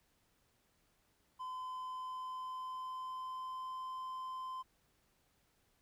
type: tone with pitch glide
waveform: triangle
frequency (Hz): 1021 to 1033.5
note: C6 to C6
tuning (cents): -43 to -22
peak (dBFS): -39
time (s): 1.39-4.63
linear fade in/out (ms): 20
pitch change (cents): +21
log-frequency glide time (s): 1.68-3.9
effects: pink hiss -75 dBFS RMS until 5.81 s